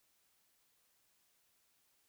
silence, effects white hiss -75 dBFS RMS until 2.08 s

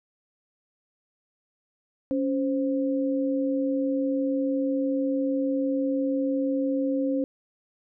sine tone pair together, 277.2 / 523.3 Hz, C#4 / C5, 0 / 0 cents, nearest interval major seventh, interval 1100 cents, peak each -24 / -28 dBFS, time 2.11-7.24 s, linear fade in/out 0 ms, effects none

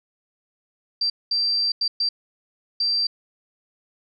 sine tone bursts at uneven times, 4699 Hz, D8, in tune, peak -19 dBFS, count 5, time 1.01-1.1 / 1.31-1.72 / 1.81-1.88 / 2-2.09 / 2.8-3.07 s, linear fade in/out 5 ms, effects none

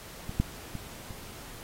clicks, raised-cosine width 5 ms, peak -23 / -11 / -24 / -30 dBFS, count 4, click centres 0.294 / 0.4 / 0.753 / 1.107 s, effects pink hiss -46 dBFS RMS until 1.63 s + AAC 48 kbps

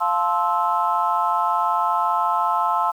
sine chord, F major seventh, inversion none, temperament just, 698.5 / 873.1 / 1047.7 / 1309.6 Hz, F5 / A5 / C6 / E6, 0 / -14 / +2 / -12 cents, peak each -25 / -22 / -22 / -23 dBFS, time 0-2.92 s, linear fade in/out 20 ms, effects tanh soft clip ceiling -7 dBFS + 8-bit

